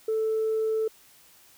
sine tone, 440 Hz, A4, in tune, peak -22 dBFS, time 0.08-0.88 s, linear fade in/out 5 ms, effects tanh soft clip ceiling -20 dBFS + white hiss -56 dBFS RMS until 1.57 s

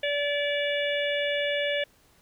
harmonic tone, 577 Hz, D5, 31 cents flat, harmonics 1 / 3 / 4 / 5 / 6, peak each -27 / -32 / -33 / -34 / -35 dBFS, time 0.03-1.84 s, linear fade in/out 5 ms, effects pink hiss -61 dBFS RMS until 2.21 s

